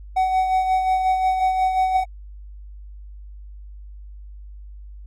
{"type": "tone with tremolo", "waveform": "triangle", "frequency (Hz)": 751, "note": "F#5", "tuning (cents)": 26, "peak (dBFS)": -13, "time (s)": [0.16, 2.04], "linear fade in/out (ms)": 10, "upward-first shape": "sine", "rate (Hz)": 5.6, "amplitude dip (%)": 45, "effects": ["added 50 Hz sine -36 dBFS peak until 5.06 s", "AAC 48 kbps"]}